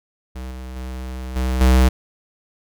square tone with level steps, 63.8 Hz, C2, 43 cents flat, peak -29 / -31 / -28 / -19 / -11 dBFS, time 0.35-1.89 s, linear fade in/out 10 ms, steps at 0.51 / 0.76 / 1.36 / 1.61 s, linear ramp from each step 2 ms, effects none

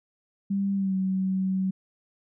sine tone with pitch glide, 197.5 to 189.24 Hz, G3 to F#3, +13 to +39 cents, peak -23 dBFS, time 0.5-1.71 s, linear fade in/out 10 ms, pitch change -74 cents, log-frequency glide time 0.75-0.95 s, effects none

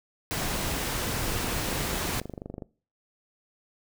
pink noise, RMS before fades -30 dBFS, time 0.31-2.2 s, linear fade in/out 0 ms
click train, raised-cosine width 2 ms, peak -23 dBFS, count 35, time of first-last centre 1.24-2.622 s, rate 24.6 Hz
effects noise-tail reverb RT60 0.4 s tail -22 dB re dry

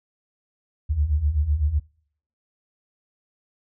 sine beating tone pair, 69.3 / 77.2 Hz, C#2 / D#2, 0 / -13 cents, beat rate 7.9 Hz, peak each -25 / -20 dBFS, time 0.89-1.8 s, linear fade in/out 20 ms, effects noise-tail reverb RT60 0.6 s tail -24 dB re dry

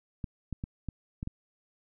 clicks, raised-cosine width 5 ms, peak -22 dBFS, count 6, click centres 0.242 / 0.527 / 0.639 / 0.887 / 1.229 / 1.274 s, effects none

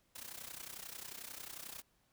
white noise with amplitude modulation, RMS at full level -45 dBFS, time 0.15-1.82 s, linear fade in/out 10 ms, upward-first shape sine, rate 31.2 Hz, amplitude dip 80%, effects pink hiss -75 dBFS RMS until 2.12 s

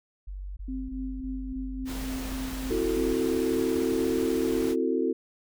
sine tone bursts, 47.67 Hz, G1, 48 cents flat, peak -34 dBFS, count 9, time 0.27-3.138 s, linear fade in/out 10 ms, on 300 ms, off 21 ms
sine tone with tremolo, 261.6 Hz, C4, in tune, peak -31 dBFS, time 0.68-2.97 s, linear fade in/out 5 ms, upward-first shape sine, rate 3.6 Hz, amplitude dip 40%
pink noise, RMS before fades -39 dBFS, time 1.85-4.76 s, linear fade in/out 50 ms
sine chord, F# half-diminished seventh, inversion second, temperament equal with one note detuned, 261.6 / 329.6 / 370 / 446.7 Hz, C4 / E4 / F#4 / A4, 0 / 0 / 0 / +26 cents, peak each -29 dBFS, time 2.7-5.13 s, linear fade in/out 10 ms
effects none

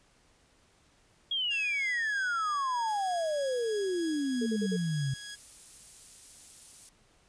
sine exponential sweep, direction down, 3324 to 130 Hz, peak -28 dBFS, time 1.31-5.14 s, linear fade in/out 5 ms
15% pulse tone with tremolo, 1661.2 Hz, G#6, in tune, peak -34 dBFS, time 1.5-5.36 s, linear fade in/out 20 ms, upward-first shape sine, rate 3.2 Hz, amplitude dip 25%
violet noise, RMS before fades -45 dBFS, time 2.88-6.89 s, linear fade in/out 0 ms
sine tone bursts, 441.4 Hz, A4, 5 cents sharp, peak -31 dBFS, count 4, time 4.41-4.768 s, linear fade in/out 10 ms, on 55 ms, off 46 ms
effects pink hiss -65 dBFS RMS until 7.28 s + resampled to 22050 Hz

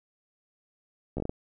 slowing click train, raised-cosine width 2 ms, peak -19 dBFS, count 6, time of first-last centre 1.17-1.295 s, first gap 13 ms, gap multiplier 1.33, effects none

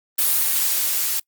blue noise with level ramp, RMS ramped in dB -18 to -22 dBFS, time 0.18-1.2 s, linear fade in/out 10 ms, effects noise-tail reverb RT60 0.1 s tail -26 dB re dry + Opus 32 kbps

